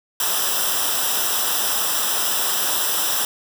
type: noise with comb filter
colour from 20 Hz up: white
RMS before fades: -21 dBFS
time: 0.2-3.25 s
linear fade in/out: 2 ms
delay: 0.45 ms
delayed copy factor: -0.8
effects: none